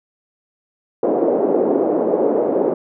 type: band-pass noise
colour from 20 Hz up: white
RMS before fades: -17 dBFS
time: 1.03-2.74 s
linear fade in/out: 5 ms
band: 280 to 540 Hz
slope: 24 dB/octave
effects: none